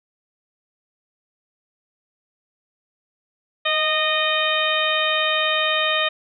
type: harmonic tone with a mistuned harmonic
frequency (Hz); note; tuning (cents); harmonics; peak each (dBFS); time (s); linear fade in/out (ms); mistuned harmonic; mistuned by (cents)
616; D#5; -17; 1 / 2 / 3 / 4 / 5 / 6; -25 / -25 / -25 / -25 / -25 / -25; 3.65-6.09; 10; 1; +25
effects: none